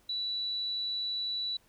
sine tone, 3946 Hz, B7, 2 cents flat, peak -31 dBFS, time 0.09-1.57 s, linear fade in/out 5 ms, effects pink hiss -66 dBFS RMS until 1.68 s

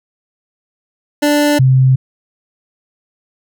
25% pulse / sine tone pair in turn, 293.7 / 130.83 Hz, D4 / C3, 0 / 0 cents, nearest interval octave + major second, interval 1400 cents, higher first, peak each -6 dBFS, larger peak neither, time 1.22-1.59 / 1.59-1.96 s, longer neither, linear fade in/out 10 ms, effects none

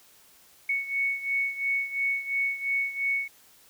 sine beating tone pair, 2217 / 2219.9 Hz, C#7 / C#7, 0 / +2 cents, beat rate 2.9 Hz, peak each -27 / -31 dBFS, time 0.69-3.28 s, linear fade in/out 5 ms, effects white hiss -57 dBFS RMS until 3.69 s

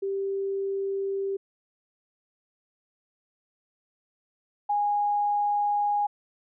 sine tone pair in turn, 392 / 823.7 Hz, G4 / G#5, 0 / -14 cents, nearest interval octave + minor second, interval 1286 cents, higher second, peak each -26 / -22 dBFS, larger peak second, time 0.02-1.37 / 4.69-6.07 s, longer second, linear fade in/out 10 ms, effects none

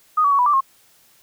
sine tone with pitch steps, 1241 / 1139 / 1117 / 985 / 1172 / 1076 Hz, D#6 / C#6 / C#6 / B5 / D6 / C6, -5 / +47 / +13 / -5 / -4 / +48 cents, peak -13 dBFS, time 0.17-0.608 s, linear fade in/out 10 ms, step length 73 ms, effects white hiss -55 dBFS RMS until 1.22 s

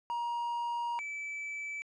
triangle tone pair in turn, 947 / 2309 Hz, A#5 / D7, +27 / -30 cents, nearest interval octave + minor third, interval 1543 cents, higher second, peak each -30 / -35 dBFS, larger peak first, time 0.1-0.99 / 0.99-1.82 s, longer first, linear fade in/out 0 ms, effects resampled to 22050 Hz

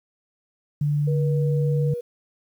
sine tone with pitch glide, 146.83 to 145.56 Hz, D3 to D3, 0 to -15 cents, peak -19 dBFS, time 0.81-1.94 s, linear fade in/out 5 ms, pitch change -15 cents, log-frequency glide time 1-1.22 s
sine tone, 480.9 Hz, B4, 46 cents flat, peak -27 dBFS, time 1.07-2.01 s, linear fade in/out 10 ms
effects 9-bit

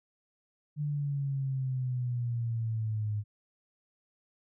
sine exponential sweep, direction down, 149.3 to 103.83 Hz, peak -29 dBFS, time 0.76-3.24 s, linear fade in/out 50 ms, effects none

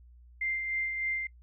sine tone with tremolo, 2093 Hz, C7, in tune, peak -28 dBFS, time 0.41-1.27 s, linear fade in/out 5 ms, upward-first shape sine, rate 3.3 Hz, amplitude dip 40%, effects noise-tail reverb RT60 0.1 s tail -22 dB re dry + added 60 Hz sine -52 dBFS peak until 1.42 s

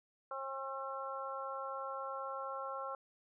harmonic tone, 269.2 Hz, C4, 49 cents sharp, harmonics 2 / 3 / 4 / 5, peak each -44 / -47 / -44 / -44 dBFS, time 0.31-2.95 s, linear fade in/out 2 ms, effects none

